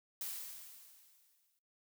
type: noise with exponential decay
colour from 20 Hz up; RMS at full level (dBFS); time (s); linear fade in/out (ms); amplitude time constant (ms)
blue; -40; 0.21-1.59; 1; 300
effects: noise-tail reverb RT60 0.3 s tail -21 dB re dry